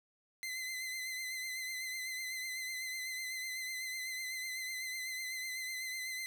sawtooth tone with vibrato, 2049 Hz, C7, 37 cents flat, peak -35 dBFS, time 0.43-6.26 s, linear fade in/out 0 ms, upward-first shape triangle, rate 8 Hz, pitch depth 43 cents each way, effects none

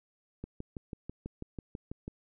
click train, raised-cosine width 3 ms, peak -26 dBFS, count 11, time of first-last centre 0.44-2.079 s, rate 6.1 Hz, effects none

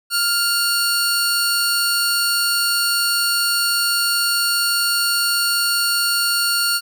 sawtooth tone pair together, 1396.9 / 4435 Hz, F6 / C#8, 0 / 0 cents, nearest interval octave + minor sixth, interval 2000 cents, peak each -16 dBFS, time 0.1-6.81 s, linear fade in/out 50 ms, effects none

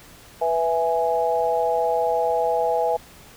sine chord, E major, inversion second, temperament equal, 493.9 / 659.3 / 830.6 Hz, B4 / E5 / G#5, 0 / 0 / 0 cents, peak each -23 dBFS, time 0.41-2.97 s, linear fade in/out 10 ms, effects pink hiss -47 dBFS RMS until 3.36 s

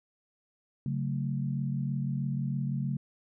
sine chord, F# minor, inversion second, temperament just, 138.75 / 185 / 222 Hz, C#3 / F#3 / A3, +2 / 0 / +16 cents, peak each -30 / -36 / -36 dBFS, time 0.86-2.97 s, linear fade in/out 2 ms, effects none

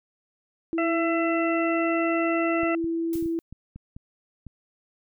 sine tone with pitch glide, 329.6 to 331.5 Hz, E4 to E4, 0 to +10 cents, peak -24 dBFS, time 0.73-3.39 s, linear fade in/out 0 ms, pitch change +10 cents, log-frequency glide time 1.29-2.47 s
harmonic tone, 670 Hz, E5, 28 cents sharp, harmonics 1 / 2 / 3 / 4, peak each -27 / -30 / -32 / -33 dBFS, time 0.78-2.75 s, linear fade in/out 2 ms
clicks, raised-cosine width 5 ms, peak -28 dBFS, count 9, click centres 2.633 / 2.843 / 3.156 / 3.226 / 3.259 / 3.526 / 3.76 / 3.965 / 4.467 s
blue noise with exponential decay, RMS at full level -38 dBFS, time 3.13-3.42 s, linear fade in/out 1 ms, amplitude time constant 61 ms
effects none

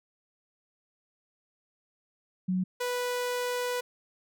sine / sawtooth tone pair in turn, 184.5 / 492.6 Hz, F#3 / B4, -5 / -5 cents, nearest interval octave + perfect fourth, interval 1700 cents, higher second, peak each -25 dBFS, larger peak neither, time 2.48-2.64 / 2.8-3.81 s, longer second, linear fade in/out 10 ms, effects none

